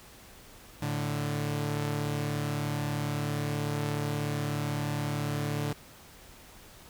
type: tone pair together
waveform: sawtooth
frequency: 110 / 146.83 Hz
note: A2 / D3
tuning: 0 / 0 cents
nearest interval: perfect fourth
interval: 500 cents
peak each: -30 / -27 dBFS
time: 0.82-5.73 s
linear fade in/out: 5 ms
effects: pink hiss -52 dBFS RMS until 6.89 s